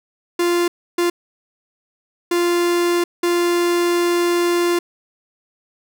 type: tone bursts at uneven times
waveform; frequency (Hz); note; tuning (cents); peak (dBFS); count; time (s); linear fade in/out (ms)
45% pulse; 348; F4; -6; -15; 4; 0.39-0.68 / 0.98-1.1 / 2.31-3.04 / 3.23-4.79; 5
effects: none